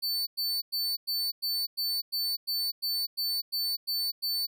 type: tone bursts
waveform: 45% pulse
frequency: 4501 Hz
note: C#8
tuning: 26 cents sharp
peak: -27 dBFS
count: 13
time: 0.02-4.47 s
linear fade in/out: 20 ms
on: 250 ms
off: 100 ms
effects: none